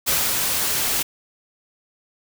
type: noise with ADSR envelope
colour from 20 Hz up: white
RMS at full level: -19 dBFS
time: 0.06-1.03 s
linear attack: 26 ms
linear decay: 190 ms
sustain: -3 dB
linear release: 11 ms
effects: none